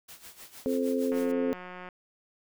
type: noise with tremolo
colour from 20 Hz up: white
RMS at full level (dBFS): -46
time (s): 0.08-1.32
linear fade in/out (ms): 10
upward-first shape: sine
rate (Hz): 6.5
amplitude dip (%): 75
type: harmonic tone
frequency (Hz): 87.4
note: F2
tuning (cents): +2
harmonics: 3 / 4 / 5 / 6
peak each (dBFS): -28 / -41 / -30 / -32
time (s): 0.66-1.53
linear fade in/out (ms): 0
type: click train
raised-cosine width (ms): 0.5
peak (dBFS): -28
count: 140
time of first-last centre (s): 1.12-1.888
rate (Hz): 181
effects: none